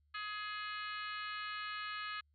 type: harmonic tone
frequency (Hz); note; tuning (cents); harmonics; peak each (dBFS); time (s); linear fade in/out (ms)
420; G#4; +19; 3 / 4 / 5 / 6 / 7 / 8 / 9 / 10; -43 / -45 / -50 / -49 / -50 / -55 / -57 / -51; 0.14-2.21; 10
effects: added 73 Hz sine -70 dBFS peak until 2.34 s + MP3 96 kbps